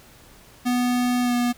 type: tone with pitch glide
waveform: square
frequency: 246.5 to 242.7 Hz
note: B3 to B3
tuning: -3 to -30 cents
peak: -20 dBFS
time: 0.65-1.53 s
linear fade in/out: 20 ms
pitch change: -27 cents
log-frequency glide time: 1.22-1.34 s
effects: pink hiss -50 dBFS RMS until 1.57 s